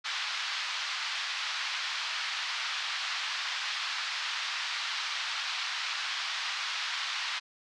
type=band-pass noise; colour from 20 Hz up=white; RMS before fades=-34 dBFS; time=0.04-7.4 s; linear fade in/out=20 ms; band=1000 to 4600 Hz; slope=24 dB/octave; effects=low-pass 8000 Hz 12 dB/octave